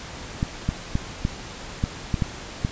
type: clicks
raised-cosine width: 5 ms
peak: -9 dBFS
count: 8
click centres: 0.429 / 0.69 / 0.954 / 1.251 / 1.839 / 2.142 / 2.222 / 2.649 s
effects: pink hiss -37 dBFS RMS until 2.71 s + resampled to 16000 Hz